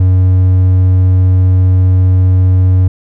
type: tone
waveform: triangle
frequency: 92.5 Hz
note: F#2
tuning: in tune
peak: -3 dBFS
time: 0-2.88 s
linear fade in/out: 5 ms
effects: none